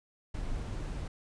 brown noise, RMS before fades -36 dBFS, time 0.34-1.08 s, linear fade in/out 5 ms, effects resampled to 22050 Hz

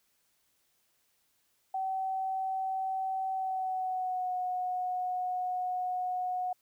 sine tone with pitch glide, 763 to 730.7 Hz, G5 to F#5, -47 to -22 cents, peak -30 dBFS, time 1.74-6.53 s, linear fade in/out 5 ms, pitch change -75 cents, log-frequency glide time 3.33-4.34 s, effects white hiss -73 dBFS RMS until 6.61 s

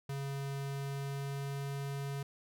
square tone with pitch glide, 138.59 to 139.47 Hz, C#3 to C#3, 0 to +11 cents, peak -37 dBFS, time 0.09-2.23 s, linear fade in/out 5 ms, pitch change +11 cents, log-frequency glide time 0.49-1.69 s, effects none

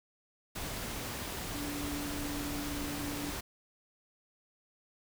sine tone in noise, 289.7 Hz, D4, 24 cents flat, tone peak -38 dBFS, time 1.54-3.32 s, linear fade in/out 10 ms, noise pink, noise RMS -39 dBFS, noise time 0.55-3.41 s, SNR -2 dB, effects none

